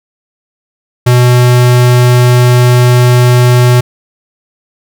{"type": "tone", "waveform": "square", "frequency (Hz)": 123.47, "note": "B2", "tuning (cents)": 0, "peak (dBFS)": -4, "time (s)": [1.06, 3.81], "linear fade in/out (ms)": 10, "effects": []}